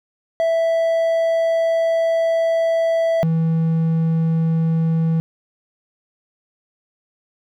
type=tone pair in turn; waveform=triangle; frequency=659.3 / 162.88 Hz; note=E5 / E3; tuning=0 / -20 cents; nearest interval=2 octaves; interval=2420 cents; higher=first; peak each=-13 dBFS; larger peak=neither; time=0.4-3.23 / 3.23-5.2 s; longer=first; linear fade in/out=0 ms; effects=none